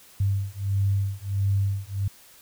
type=beating tone pair; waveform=sine; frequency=98 / 99.5 Hz; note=G2 / G2; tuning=0 / +26 cents; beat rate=1.5 Hz; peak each=-25 dBFS; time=0.2-2.08 s; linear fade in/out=5 ms; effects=white hiss -52 dBFS RMS until 2.41 s